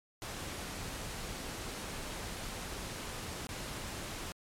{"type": "noise with dropouts", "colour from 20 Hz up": "pink", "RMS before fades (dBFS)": -41, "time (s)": [0.22, 4.32], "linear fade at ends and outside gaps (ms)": 0, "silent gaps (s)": [3.469, 3.49], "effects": ["low-pass 11000 Hz 12 dB/octave", "MP3 96 kbps"]}